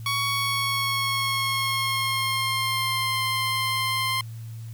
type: tone with pitch glide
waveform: 15% pulse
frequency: 1118 to 1049.2 Hz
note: C#6 to C6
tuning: +14 to +4 cents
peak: -17 dBFS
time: 0.06-4.21 s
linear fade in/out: 2 ms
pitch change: -110 cents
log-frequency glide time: 0.24-3.12 s
effects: added 113 Hz sine -34 dBFS peak until 4.73 s + white hiss -54 dBFS RMS until 4.73 s